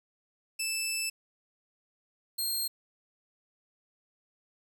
15% pulse tone pair in turn, 2637 / 4214 Hz, E7 / C8, 0 / +12 cents, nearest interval minor sixth, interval 812 cents, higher second, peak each -23 dBFS, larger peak neither, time 0.59-1.1 / 2.38-2.68 s, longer first, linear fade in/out 10 ms, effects 10-bit

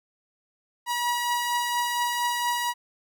sawtooth beating tone pair, 963 / 967.3 Hz, B5 / B5, -44 / -36 cents, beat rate 4.3 Hz, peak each -21 / -30 dBFS, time 0.86-2.74 s, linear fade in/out 50 ms, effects none

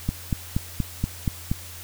click train, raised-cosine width 5 ms, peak -10 dBFS, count 7, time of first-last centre 0.09-1.515 s, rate 4.21 Hz, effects added 87 Hz sine -42 dBFS peak until 1.83 s + white hiss -41 dBFS RMS until 1.83 s

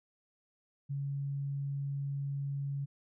sine tone, 140 Hz, C#3, 18 cents sharp, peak -33 dBFS, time 0.89-2.86 s, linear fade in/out 20 ms, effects none

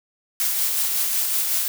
blue noise with tremolo, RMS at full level -21 dBFS, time 0.4-1.68 s, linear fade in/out 0 ms, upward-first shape sine, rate 5.4 Hz, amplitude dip 30%, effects none

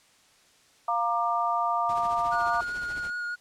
sine chord, Bb major, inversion second, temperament equal with one note detuned, 698.5 / 932.3 / 1189.7 Hz, F5 / Bb5 / D6, 0 / 0 / +22 cents, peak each -28 / -29 / -27 dBFS, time 0.88-2.61 s, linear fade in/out 5 ms
pink noise with tremolo, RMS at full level -42 dBFS, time 1.89-3.1 s, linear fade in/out 2 ms, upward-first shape triangle, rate 14 Hz, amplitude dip 70%
triangle tone with vibrato, 1440 Hz, F#6, 47 cents flat, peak -28 dBFS, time 2.31-3.36 s, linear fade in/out 20 ms, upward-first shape sine, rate 5 Hz, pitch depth 14 cents each way
effects white hiss -60 dBFS RMS until 3.4 s + low-pass 8000 Hz 12 dB/octave

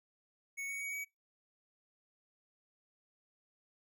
square tone with pitch steps, 2217 / 2234 / 2251 / 2268 Hz, C#7 / C#7 / C#7 / C#7, 0 / +13 / +26 / +39 cents, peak -39 dBFS, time 0.57-1.05 s, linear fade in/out 20 ms, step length 120 ms, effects noise-tail reverb RT60 0.2 s tail -21 dB re dry

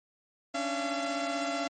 sawtooth tone cluster, 279.1 / 294.9 / 681 Hz, C#4 / D4 / F5, +12 / +7 / -44 cents, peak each -31 / -36 / -28 dBFS, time 0.54-1.68 s, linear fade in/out 10 ms, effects MP3 32 kbps

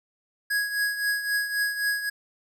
square tone with tremolo, 1661.2 Hz, G#6, in tune, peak -22 dBFS, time 0.5-2.1 s, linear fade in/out 10 ms, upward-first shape triangle, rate 3.8 Hz, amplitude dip 70%, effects none

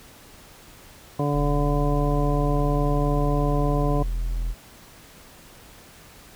harmonic tone, 144.8 Hz, D3, 24 cents flat, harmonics 1 / 2 / 3 / 4 / 5 / 7, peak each -24 / -27 / -29 / -30 / -31 / -32 dBFS, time 1.19-4.03 s, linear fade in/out 5 ms
triangle tone, 41.87 Hz, E1, 28 cents sharp, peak -21 dBFS, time 1.32-4.55 s, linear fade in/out 50 ms
effects pink hiss -48 dBFS RMS until 6.35 s

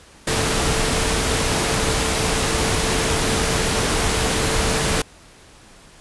sine tone in noise, 445.2 Hz, A4, 20 cents sharp, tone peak -28 dBFS, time 0.27-5.02 s, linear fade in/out 5 ms, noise pink, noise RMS -20 dBFS, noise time 0.27-5.02 s, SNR -11 dB, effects pink hiss -47 dBFS RMS until 6 s + resampled to 24000 Hz

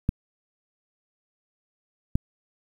clicks, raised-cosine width 5 ms, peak -9 dBFS, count 2, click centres 0.091 / 2.155 s, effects 8-bit

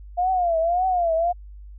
sine tone with vibrato, 698.5 Hz, F5, in tune, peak -18 dBFS, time 0.17-1.33 s, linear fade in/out 20 ms, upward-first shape triangle, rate 1.8 Hz, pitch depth 150 cents each way, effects added 50 Hz sine -38 dBFS peak until 1.78 s

